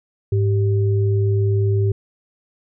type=tone pair together; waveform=sine; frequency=103.83 / 389.1 Hz; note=G#2 / G4; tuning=0 / -13 cents; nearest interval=octave + major seventh; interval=2287 cents; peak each=-15 / -23 dBFS; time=0.32-1.92 s; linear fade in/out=5 ms; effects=none

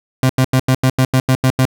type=tone bursts; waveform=30% pulse; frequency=130 Hz; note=C3; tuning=11 cents flat; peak=-7 dBFS; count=10; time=0.23-1.653 s; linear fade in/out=2 ms; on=64 ms; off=87 ms; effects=none

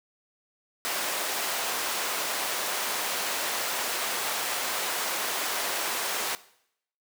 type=high-pass noise; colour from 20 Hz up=pink; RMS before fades=-30 dBFS; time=0.85-6.35 s; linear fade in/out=0 ms; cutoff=600 Hz; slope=12 dB/octave; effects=noise-tail reverb RT60 0.7 s tail -18 dB re dry

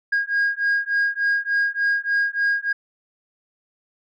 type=beating tone pair; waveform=sine; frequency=1630 / 1633.4 Hz; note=G#6 / G#6; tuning=-33 / -29 cents; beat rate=3.4 Hz; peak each=-20 dBFS; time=0.12-2.73 s; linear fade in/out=10 ms; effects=tanh soft clip ceiling -15 dBFS

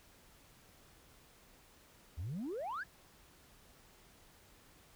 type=exponential sweep; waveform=sine; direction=up; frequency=72 to 1760 Hz; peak=-36 dBFS; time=2.17-2.84 s; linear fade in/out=20 ms; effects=tanh soft clip ceiling -36 dBFS + pink hiss -63 dBFS RMS until 4.95 s

